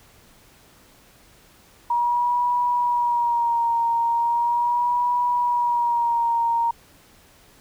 sine tone with vibrato, 951 Hz, A#5, 34 cents sharp, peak -18 dBFS, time 1.9-6.71 s, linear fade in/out 5 ms, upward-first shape sine, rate 0.38 Hz, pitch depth 38 cents each way, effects pink hiss -53 dBFS RMS until 7.6 s

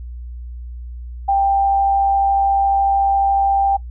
sine tone with amplitude modulation, 789 Hz, G5, 11 cents sharp, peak -11 dBFS, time 1.28-3.77 s, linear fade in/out 10 ms, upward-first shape sine, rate 114 Hz, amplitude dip 30%, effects noise-tail reverb RT60 0.1 s tail -21 dB re dry + added 60 Hz sine -28 dBFS peak until 3.9 s

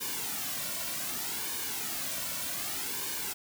white noise with flanger, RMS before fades -35 dBFS, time 0-3.34 s, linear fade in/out 20 ms, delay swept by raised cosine 1.5 to 2.45 ms, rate 0.65 Hz, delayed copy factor -0.65, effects none

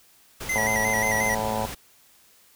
pink noise, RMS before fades -35 dBFS, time 0.4-1.75 s, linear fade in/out 10 ms
square tone with vibrato, 2000 Hz, B6, 21 cents sharp, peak -24 dBFS, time 0.49-1.35 s, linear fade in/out 5 ms, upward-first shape square, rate 5.6 Hz, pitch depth 56 cents each way
harmonic tone, 109.1 Hz, A2, 14 cents flat, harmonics 1 / 2 / 4 / 5 / 6 / 7 / 8 / 9, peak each -37 / -33 / -36 / -31 / -34 / -32 / -32 / -33 dBFS, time 0.55-1.66 s, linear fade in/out 5 ms
effects white hiss -57 dBFS RMS until 2.55 s

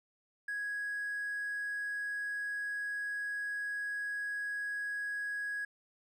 triangle tone with hard clipping, 1661.2 Hz, G#6, in tune, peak -35 dBFS, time 0.48-5.65 s, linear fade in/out 5 ms, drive 4 dB, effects none

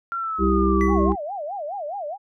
sine exponential sweep, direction down, 1380 to 1061 Hz, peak -24 dBFS, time 0.12-1.12 s, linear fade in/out 0 ms
harmonic tone, 65.41 Hz, C2, in tune, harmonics 1 / 3 / 5 / 6, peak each -22 / -22 / -22 / -22 dBFS, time 0.38-1.16 s, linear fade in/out 50 ms
triangle tone with exponential decay, 1990 Hz, B6, 13 cents sharp, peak -24 dBFS, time 0.81-1.16 s, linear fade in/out 0 ms, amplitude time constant 74 ms
sine tone with vibrato, 690 Hz, F5, 21 cents flat, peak -27 dBFS, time 0.87-2.18 s, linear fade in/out 50 ms, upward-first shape sine, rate 4.8 Hz, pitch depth 300 cents each way
effects none

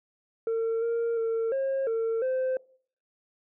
sine tone with pitch steps, 453.7 / 464 / 453.7 / 539 / 453.1 / 518 Hz, A#4 / A#4 / A#4 / C#5 / A#4 / C5, -47 / -8 / -47 / -49 / -49 / -17 cents, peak -22 dBFS, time 0.47-2.57 s, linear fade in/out 2 ms, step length 350 ms, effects noise-tail reverb RT60 0.5 s tail -23 dB re dry + tanh soft clip ceiling -24 dBFS

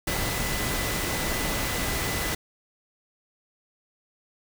sine tone in noise, 2000 Hz, B6, 21 cents sharp, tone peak -36 dBFS, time 0.07-2.35 s, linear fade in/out 5 ms, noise pink, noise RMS -28 dBFS, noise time 0.07-2.35 s, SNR -11 dB, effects none

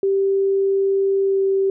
sine tone with pitch glide, 391 to 388.3 Hz, G4 to G4, -4 to -16 cents, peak -15 dBFS, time 0.03-1.7 s, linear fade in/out 2 ms, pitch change -12 cents, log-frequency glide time 1.23-1.41 s, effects none

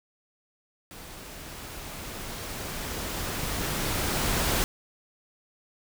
pink noise with level ramp, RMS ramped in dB -44 to -25 dBFS, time 0.91-4.64 s, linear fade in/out 0 ms, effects none

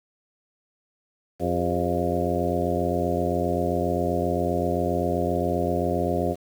harmonic tone with a mistuned harmonic, 87.6 Hz, F2, 6 cents sharp, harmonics 1 / 2 / 3 / 4 / 5 / 6 / 7 / 8, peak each -30 / -30 / -30 / -30 / -30 / -30 / -30 / -30 dBFS, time 1.39-6.36 s, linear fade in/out 50 ms, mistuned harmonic 5, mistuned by -89 cents, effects 8-bit

